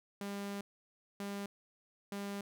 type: tone bursts at uneven times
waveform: sawtooth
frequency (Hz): 200.6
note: G3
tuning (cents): +40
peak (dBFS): -35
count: 3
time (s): 0.21-0.61 / 1.2-1.46 / 2.12-2.41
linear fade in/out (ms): 2
effects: none